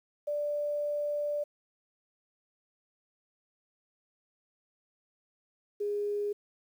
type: tone pair in turn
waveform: sine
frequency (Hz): 587.3 / 411.7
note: D5 / G#4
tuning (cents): 0 / -15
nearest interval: tritone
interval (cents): 615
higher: first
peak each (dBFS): -29 / -29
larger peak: neither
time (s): 0.27-1.44 / 5.8-6.33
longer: first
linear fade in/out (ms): 10
effects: 10-bit